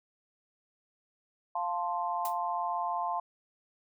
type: chord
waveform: sine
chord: F major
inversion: none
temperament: equal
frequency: 698.5 / 880 / 1046.5 Hz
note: F5 / A5 / C6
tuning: 0 / 0 / 0 cents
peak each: -34 dBFS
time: 1.55-3.2 s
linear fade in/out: 5 ms
type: noise with exponential decay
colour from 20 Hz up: blue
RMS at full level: -36 dBFS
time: 2.25-2.38 s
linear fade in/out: 1 ms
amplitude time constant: 27 ms
effects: none